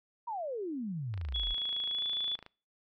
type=exponential sweep; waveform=sine; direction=down; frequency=985 to 36.8 Hz; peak=-34 dBFS; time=0.27-1.54 s; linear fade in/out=10 ms
type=click train; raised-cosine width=0.3 ms; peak=-32 dBFS; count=37; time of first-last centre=1.14-2.464 s; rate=27.2 Hz
type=tone with pitch glide; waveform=sine; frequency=3368 to 3441 Hz; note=G#7 to A7; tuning=+24 to -39 cents; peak=-31 dBFS; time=1.34-2.36 s; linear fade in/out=10 ms; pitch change=+37 cents; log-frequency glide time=1.9-2.04 s
effects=noise-tail reverb RT60 0.4 s tail -25 dB re dry